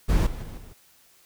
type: noise with level steps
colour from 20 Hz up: brown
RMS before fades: -20 / -33 / -37 / -43 dBFS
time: 0.08-0.74 s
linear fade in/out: 20 ms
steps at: 0.26 / 0.42 / 0.57 s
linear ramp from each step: 10 ms
effects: white hiss -58 dBFS RMS until 1.25 s